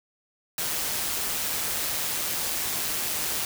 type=noise with amplitude modulation; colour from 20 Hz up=white; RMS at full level=-27 dBFS; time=0.58-3.45 s; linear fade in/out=2 ms; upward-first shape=sine; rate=158 Hz; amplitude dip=35%; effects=none